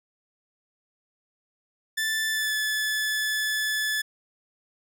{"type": "tone with pitch glide", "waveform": "sawtooth", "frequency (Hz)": [1760, 1728.8], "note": ["A6", "A6"], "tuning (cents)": [0, -31], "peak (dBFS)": -21, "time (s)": [1.97, 4.02], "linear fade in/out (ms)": 10, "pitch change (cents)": -31, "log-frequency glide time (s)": [2.31, 2.55], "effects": []}